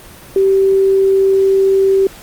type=tone; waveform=sine; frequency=387.5 Hz; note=G4; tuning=20 cents flat; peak=-8 dBFS; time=0.36-2.07 s; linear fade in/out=2 ms; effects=pink hiss -37 dBFS RMS until 2.22 s + Opus 32 kbps